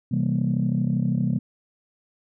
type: chord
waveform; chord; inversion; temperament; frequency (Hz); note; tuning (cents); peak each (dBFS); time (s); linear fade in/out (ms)
sine; C dominant seventh; none; just; 130.81 / 163.52 / 196.22 / 235.5; C3 / E3 / G3 / Bb3; 0 / -14 / +2 / +18; -24 / -25 / -25 / -26; 0.11-1.39; 10
effects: tanh soft clip ceiling -13 dBFS